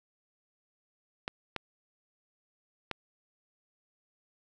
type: clicks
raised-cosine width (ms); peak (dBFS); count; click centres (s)
0.3; -17; 3; 1.279 / 1.563 / 2.913
effects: none